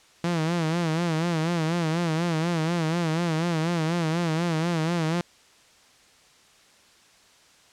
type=tone with vibrato; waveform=sawtooth; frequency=165.5 Hz; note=E3; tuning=7 cents sharp; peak=-19 dBFS; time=0.24-5.21 s; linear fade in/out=2 ms; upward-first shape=sine; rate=4.1 Hz; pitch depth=100 cents each way; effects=white hiss -56 dBFS RMS until 7.72 s + low-pass 7000 Hz 12 dB/octave